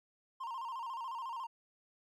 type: tone with vibrato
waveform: triangle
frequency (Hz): 987.8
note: B5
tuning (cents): 0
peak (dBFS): -37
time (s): 0.4-1.47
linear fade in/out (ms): 10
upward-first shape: square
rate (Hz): 14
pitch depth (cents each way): 110
effects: none